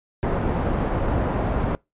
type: low-pass noise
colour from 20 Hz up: pink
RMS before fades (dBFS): -23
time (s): 0.23-1.75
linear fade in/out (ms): 0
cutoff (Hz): 960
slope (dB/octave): 12
effects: noise-tail reverb RT60 0.2 s tail -24 dB re dry + resampled to 8000 Hz